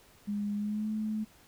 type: tone with pitch glide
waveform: sine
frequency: 205.5 to 215.8 Hz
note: G#3 to A3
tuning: -18 to -33 cents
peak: -30 dBFS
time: 0.27-1.25 s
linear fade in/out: 20 ms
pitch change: +85 cents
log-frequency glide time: 0.55-0.89 s
effects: pink hiss -60 dBFS RMS until 1.47 s

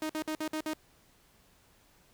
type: tone bursts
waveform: sawtooth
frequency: 311.1 Hz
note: D#4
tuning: in tune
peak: -28 dBFS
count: 6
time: 0.02-0.735 s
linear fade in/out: 2 ms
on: 75 ms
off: 53 ms
effects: pink hiss -64 dBFS RMS until 2.13 s

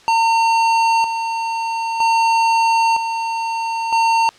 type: tone with tremolo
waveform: square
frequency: 910 Hz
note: A#5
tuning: 42 cents flat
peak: -13 dBFS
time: 0.08-4.29 s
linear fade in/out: 0 ms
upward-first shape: square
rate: 0.52 Hz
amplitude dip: 55%
effects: white hiss -46 dBFS RMS until 4.38 s + low-pass 5000 Hz 12 dB/octave

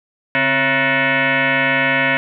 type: tone with frequency modulation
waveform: sine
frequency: 141.8 Hz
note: C#3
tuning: 40 cents sharp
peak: -13 dBFS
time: 0.35-2.17 s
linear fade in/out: 0 ms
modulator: 405 Hz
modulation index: 6
effects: none

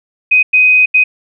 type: tone bursts at uneven times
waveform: sine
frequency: 2507 Hz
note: D#7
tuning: 12 cents sharp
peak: -5 dBFS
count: 3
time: 0.31-0.43 / 0.53-0.86 / 0.94-1.04 s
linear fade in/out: 10 ms
effects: none

